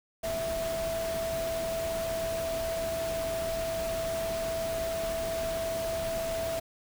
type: tone in noise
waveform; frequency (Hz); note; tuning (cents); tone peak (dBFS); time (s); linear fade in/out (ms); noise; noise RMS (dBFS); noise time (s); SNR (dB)
sine; 659.3; E5; 0; -30; 0.23-6.6; 10; pink; -38; 0.23-6.6; +5
effects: none